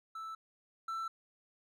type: tone pair in turn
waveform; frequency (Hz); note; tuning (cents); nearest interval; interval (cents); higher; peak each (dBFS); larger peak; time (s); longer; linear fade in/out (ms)
triangle; 1318.5 / 1333.8; E6 / E6; 0 / +20; unison; 20; second; -39 / -34; second; 0.15-0.35 / 0.88-1.08; neither; 5
effects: none